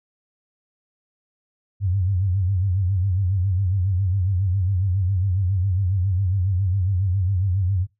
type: tone with vibrato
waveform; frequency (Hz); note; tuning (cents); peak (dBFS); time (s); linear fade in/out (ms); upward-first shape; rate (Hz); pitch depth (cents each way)
sine; 94.2; F#2; +32; -18; 1.8-7.87; 50; sine; 7.3; 120
effects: noise-tail reverb RT60 0.2 s tail -20 dB re dry